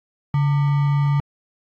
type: tone with sample-and-hold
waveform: sine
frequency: 142.7 Hz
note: D3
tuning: 49 cents flat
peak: -15 dBFS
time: 0.34-1.2 s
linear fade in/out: 2 ms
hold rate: 1050 Hz
effects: low-pass 2000 Hz 12 dB/octave + AAC 64 kbps